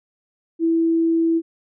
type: tone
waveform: sine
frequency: 329.6 Hz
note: E4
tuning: in tune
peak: -15 dBFS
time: 0.59-1.42 s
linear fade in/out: 50 ms
effects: none